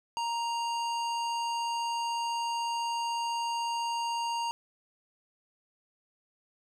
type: tone with low-pass filter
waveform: square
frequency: 934 Hz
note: A#5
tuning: 3 cents sharp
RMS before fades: -32 dBFS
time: 0.17-4.51 s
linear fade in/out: 0 ms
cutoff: 6800 Hz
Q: 0.97
effects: none